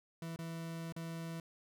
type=tone with dropouts; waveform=40% pulse; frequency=165 Hz; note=E3; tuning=2 cents sharp; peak=-40 dBFS; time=0.22-1.4 s; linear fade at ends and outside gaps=2 ms; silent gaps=0.361-0.389 / 0.924-0.963 s; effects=none